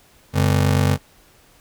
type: ring-modulated tone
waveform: 35% pulse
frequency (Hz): 116.54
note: A#2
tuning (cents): 0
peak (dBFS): -10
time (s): 0.33-0.98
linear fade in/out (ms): 50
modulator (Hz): 24.3
effects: pink hiss -53 dBFS RMS until 1.6 s